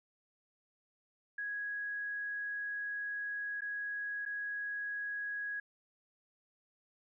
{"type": "tone with dropouts", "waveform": "sine", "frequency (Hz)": 1661.2, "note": "G#6", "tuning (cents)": 0, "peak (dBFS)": -36, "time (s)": [1.38, 5.6], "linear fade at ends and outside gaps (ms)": 5, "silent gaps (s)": [[3.608, 3.618], [4.253, 4.26]], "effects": []}